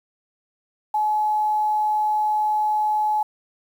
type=tone with quantisation; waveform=sine; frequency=851 Hz; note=G#5; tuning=42 cents sharp; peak=-18 dBFS; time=0.94-3.23 s; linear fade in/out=5 ms; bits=8; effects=none